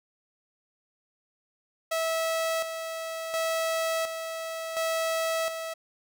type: tone with tremolo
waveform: sawtooth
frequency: 651 Hz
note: E5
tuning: 22 cents flat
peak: -22 dBFS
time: 1.91-5.74 s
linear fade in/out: 10 ms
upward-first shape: square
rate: 0.7 Hz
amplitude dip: 55%
effects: none